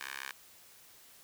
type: tone with high-pass filter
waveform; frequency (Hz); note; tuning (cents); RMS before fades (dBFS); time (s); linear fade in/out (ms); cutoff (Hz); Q
10% pulse; 67.4; C#2; -48; -43; 0.01-0.32; 0; 1600; 1.8
effects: white hiss -58 dBFS RMS until 1.23 s